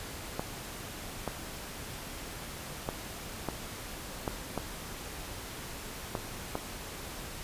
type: clicks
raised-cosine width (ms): 1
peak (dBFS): -17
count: 8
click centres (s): 0.395 / 1.277 / 2.889 / 3.487 / 4.278 / 4.577 / 6.152 / 6.554
effects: pink hiss -42 dBFS RMS until 7.43 s + resampled to 32000 Hz